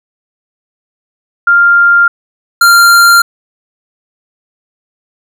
sine / square tone pair in turn, 1396.9 / 1389.7 Hz, F6 / F6, 0 / -9 cents, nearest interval unison, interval 9 cents, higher first, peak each -3 dBFS, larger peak neither, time 1.47-2.08 / 2.61-3.22 s, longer neither, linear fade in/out 5 ms, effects none

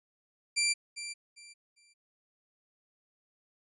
15% pulse tone with echo, 2356 Hz, D7, 5 cents sharp, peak -19 dBFS, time 0.56-0.74 s, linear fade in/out 20 ms, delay 400 ms, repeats 3, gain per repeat -12 dB, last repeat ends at 1.94 s, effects resampled to 24000 Hz

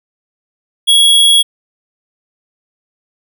square tone, 3328 Hz, G#7, 3 cents sharp, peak -6 dBFS, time 0.87-1.43 s, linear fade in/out 20 ms, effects none

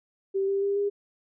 sine tone with pitch steps, 389.2 / 394.4 / 399.7 / 405 Hz, G4 / G4 / G4 / G#4, -12 / +11 / +34 / -43 cents, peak -23 dBFS, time 0.34-0.9 s, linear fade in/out 20 ms, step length 140 ms, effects none

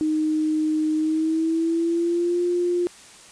sine tone with pitch glide, 310 to 352 Hz, D#4 to F4, -6 to +14 cents, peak -19 dBFS, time 0.01-2.87 s, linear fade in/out 0 ms, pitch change +220 cents, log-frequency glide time 0.95-2.42 s, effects white hiss -46 dBFS RMS until 3.31 s + resampled to 22050 Hz

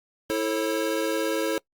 square tone cluster, 327.5 / 440.5 / 540 Hz, E4 / A4 / C#5, -11 / +2 / -45 cents, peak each -29 dBFS, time 0.3-1.58 s, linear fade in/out 0 ms, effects noise-tail reverb RT60 0.1 s tail -24 dB re dry + Opus 48 kbps

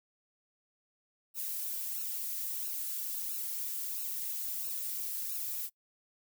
violet noise with flanger, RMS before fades -37 dBFS, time 1.34-5.7 s, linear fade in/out 50 ms, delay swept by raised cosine 0.73 to 3.53 ms, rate 1.5 Hz, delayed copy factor +0.9, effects noise-tail reverb RT60 0.1 s tail -23 dB re dry

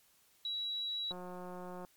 sine tone, 3898 Hz, B7, 23 cents flat, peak -35 dBFS, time 0.45-1.12 s, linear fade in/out 2 ms
click train, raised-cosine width 1 ms, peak -33 dBFS, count 134, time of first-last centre 1.11-1.849 s, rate 180 Hz
effects white hiss -68 dBFS RMS until 1.96 s + MP3 96 kbps

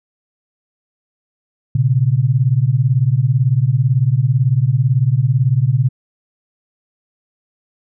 sine beating tone pair, 119.1 / 137.1 Hz, A#2 / C#3, +38 / -19 cents, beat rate 18 Hz, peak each -14 dBFS, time 1.75-5.89 s, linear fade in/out 5 ms, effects none

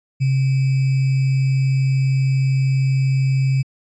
sine tone with sample-and-hold, 133.6 Hz, C3, 36 cents sharp, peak -14 dBFS, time 0.2-3.63 s, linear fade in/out 20 ms, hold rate 2450 Hz, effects resampled to 16000 Hz

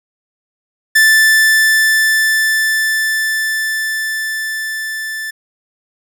45% pulse tone with level ramp, 1760 Hz, A6, in tune, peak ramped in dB -6 to -21 dBFS, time 0.95-5.31 s, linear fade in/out 10 ms, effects none

